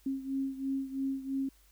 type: beating tone pair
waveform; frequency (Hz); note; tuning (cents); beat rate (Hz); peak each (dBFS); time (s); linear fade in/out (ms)
sine; 269 / 272; C4 / C#4; +48 / -33; 3; -33 / -37; 0.06-1.49; 5
effects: added 50 Hz sine -62 dBFS peak until 1.71 s + white hiss -66 dBFS RMS until 1.71 s